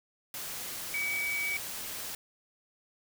sine tone in noise, 2277 Hz, C#7, 46 cents sharp, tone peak -30 dBFS, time 0.94-1.57 s, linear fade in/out 2 ms, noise white, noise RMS -39 dBFS, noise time 0.34-2.15 s, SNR +6 dB, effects none

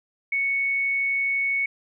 sine tone, 2217 Hz, C#7, in tune, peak -21 dBFS, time 0.32-1.66 s, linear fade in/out 5 ms, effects none

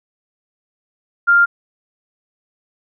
sine tone, 1398 Hz, F6, 1 cent sharp, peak -8 dBFS, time 1.27-1.46 s, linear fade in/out 20 ms, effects none

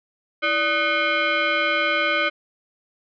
sine tone with frequency modulation, 330 Hz, E4, 2 cents sharp, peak -18 dBFS, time 0.42-2.3 s, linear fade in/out 20 ms, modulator 915 Hz, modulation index 2.8, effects none

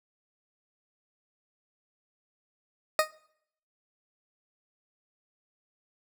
20% pulse tone with exponential decay, 621 Hz, D#5, 3 cents flat, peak -12 dBFS, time 2.99-3.11 s, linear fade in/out 1 ms, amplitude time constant 24 ms, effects noise-tail reverb RT60 0.7 s tail -23 dB re dry

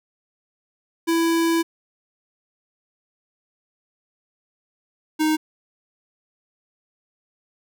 square tone pair in turn, 331.7 / 310.8 Hz, E4 / D#4, +11 / -2 cents, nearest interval minor second, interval 113 cents, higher first, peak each -18 dBFS, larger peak neither, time 1.07-1.63 / 5.19-5.37 s, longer first, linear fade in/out 20 ms, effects none

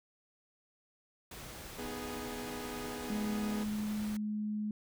pink noise, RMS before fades -47 dBFS, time 1.31-4.17 s, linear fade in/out 5 ms
sawtooth chord, G# minor, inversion first, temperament equal, 246.9 / 311.1 / 415.3 Hz, B3 / D#4 / G#4, 0 / 0 / 0 cents, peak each -39 / -44 / -40 dBFS, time 1.78-3.64 s, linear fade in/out 10 ms
sine tone, 211.4 Hz, G#3, 31 cents sharp, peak -33 dBFS, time 3.1-4.71 s, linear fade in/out 2 ms
effects none

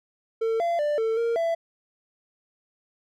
triangle tone with pitch steps, 450.7 / 683 / 591 / 447.4 / 464.2 / 667 Hz, A4 / F5 / D5 / A4 / A#4 / E5, +42 / -39 / +11 / +29 / -7 / +20 cents, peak -20 dBFS, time 0.41-1.55 s, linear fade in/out 10 ms, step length 190 ms, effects none

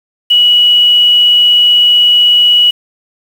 sine tone with quantisation, 2929 Hz, F#7, 18 cents flat, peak -4 dBFS, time 0.3-2.71 s, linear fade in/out 10 ms, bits 5, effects none

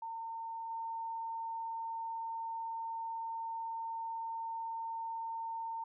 sine tone with level steps, 909 Hz, A#5, 44 cents flat, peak -39 / -37 dBFS, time 0.02-5.84 s, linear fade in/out 5 ms, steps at 0.69 s, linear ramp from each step 20 ms, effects none

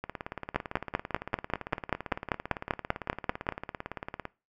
two click trains, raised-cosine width 0.5 ms, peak -20 / -10 dBFS, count 76 / 16, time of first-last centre 0.04-4.253 / 0.56-3.49 s, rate 17.8 / 5.12 Hz, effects noise-tail reverb RT60 0.3 s tail -21 dB re dry

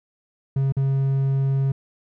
triangle tone with dropouts, 135.9 Hz, C#3, 34 cents flat, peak -16 dBFS, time 0.56-1.72 s, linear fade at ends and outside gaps 5 ms, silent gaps 0.723-0.767 s, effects none

